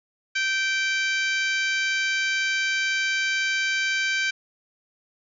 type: harmonic tone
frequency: 778 Hz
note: G5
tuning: 13 cents flat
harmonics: 2 / 3 / 4 / 5 / 6 / 7 / 8 / 9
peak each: -25 / -26 / -32 / -36 / -35 / -41 / -38 / -44 dBFS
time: 0.35-4.31 s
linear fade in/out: 10 ms
effects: none